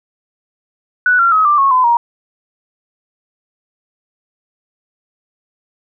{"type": "tone with pitch steps", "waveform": "sine", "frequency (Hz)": [1480, 1372.9, 1273.6, 1181.5, 1096, 1016.7, 943.2], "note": ["F#6", "F6", "D#6", "D6", "C#6", "B5", "A#5"], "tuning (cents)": [0, -30, 40, 10, -20, 50, 20], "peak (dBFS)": -8, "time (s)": [1.06, 1.97], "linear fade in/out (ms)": 2, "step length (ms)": 130, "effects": []}